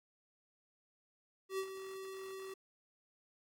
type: tone with ADSR envelope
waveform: square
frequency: 383.6 Hz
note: G4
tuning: 37 cents flat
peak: -35 dBFS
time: 1.49-2.54 s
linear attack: 94 ms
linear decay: 70 ms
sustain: -10 dB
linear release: 5 ms
effects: AAC 48 kbps